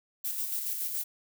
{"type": "noise with tremolo", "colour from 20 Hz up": "violet", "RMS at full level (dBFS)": -32, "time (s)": [0.24, 1.04], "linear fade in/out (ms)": 10, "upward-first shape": "square", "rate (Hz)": 7.1, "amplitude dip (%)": 35, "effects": []}